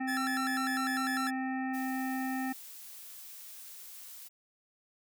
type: harmonic tone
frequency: 261.6 Hz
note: C4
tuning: in tune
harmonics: 1 / 3 / 5 / 7 / 9 / 10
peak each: -33 / -38 / -49 / -41 / -53 / -56 dBFS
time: 0-2.53 s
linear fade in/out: 10 ms
type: tone with vibrato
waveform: 45% pulse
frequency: 1523 Hz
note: F#6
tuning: 50 cents sharp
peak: -33 dBFS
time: 0.07-1.31 s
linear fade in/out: 20 ms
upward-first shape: square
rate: 5 Hz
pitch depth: 220 cents each way
type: noise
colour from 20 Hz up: blue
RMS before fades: -48 dBFS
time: 1.73-4.29 s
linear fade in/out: 20 ms
effects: none